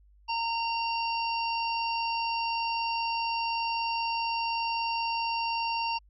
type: harmonic tone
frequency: 921 Hz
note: A#5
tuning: 21 cents flat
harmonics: 1 / 3 / 5 / 6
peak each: -29 / -34 / -38 / -41 dBFS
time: 0.28-5.99 s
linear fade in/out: 20 ms
effects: added 50 Hz sine -56 dBFS peak until 6.09 s